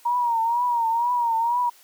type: tone with vibrato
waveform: sine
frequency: 942 Hz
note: A#5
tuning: 18 cents sharp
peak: -19 dBFS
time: 0.05-1.7 s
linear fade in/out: 10 ms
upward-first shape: triangle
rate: 2.1 Hz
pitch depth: 87 cents each way
effects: white hiss -53 dBFS RMS until 1.83 s + high-pass 400 Hz 12 dB/octave